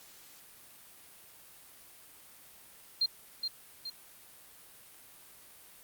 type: tone with echo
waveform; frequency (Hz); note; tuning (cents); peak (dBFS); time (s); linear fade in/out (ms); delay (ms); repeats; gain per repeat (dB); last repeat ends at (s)
sine; 4189; C8; +1; -25; 3.01-3.06; 5; 420; 2; -6; 3.9
effects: white hiss -55 dBFS RMS until 5.83 s + Opus 48 kbps